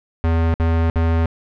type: tone bursts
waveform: square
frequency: 82.41 Hz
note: E2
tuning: in tune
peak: -15 dBFS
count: 3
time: 0.24-1.258 s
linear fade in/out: 0 ms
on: 300 ms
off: 59 ms
effects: low-pass 2000 Hz 12 dB/octave